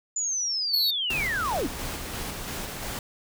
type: linear sweep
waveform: sine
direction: down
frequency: 7050 to 219.6 Hz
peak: -25 dBFS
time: 0.16-1.67 s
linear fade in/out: 5 ms
type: tone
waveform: square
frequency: 4417 Hz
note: C#8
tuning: 7 cents flat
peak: -23 dBFS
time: 0.73-0.91 s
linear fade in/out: 10 ms
type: noise with tremolo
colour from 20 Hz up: pink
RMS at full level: -33 dBFS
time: 1.1-2.99 s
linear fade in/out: 2 ms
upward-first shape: square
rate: 2.9 Hz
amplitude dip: 25%
effects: none